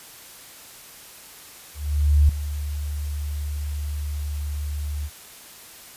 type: tone with ADSR envelope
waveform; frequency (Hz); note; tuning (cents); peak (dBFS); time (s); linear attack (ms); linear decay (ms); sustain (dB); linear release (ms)
sine; 73.42; D2; 0; -11; 1.74-5.1; 550; 4; -14; 51
effects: white hiss -44 dBFS RMS until 5.96 s + resampled to 32000 Hz